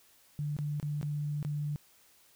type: tone with dropouts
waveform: sine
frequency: 147.5 Hz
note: D3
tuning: 8 cents sharp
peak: -31 dBFS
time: 0.39-1.76 s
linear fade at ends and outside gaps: 0 ms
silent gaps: 0.566-0.588 / 0.799-0.828 / 1.013-1.029 / 1.428-1.449 s
effects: white hiss -63 dBFS RMS until 2.35 s